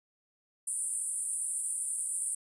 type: band-pass noise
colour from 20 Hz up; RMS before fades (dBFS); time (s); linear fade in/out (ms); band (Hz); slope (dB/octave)
pink; -34; 0.67-2.35; 5; 8500 to 10000; 96
effects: resampled to 24000 Hz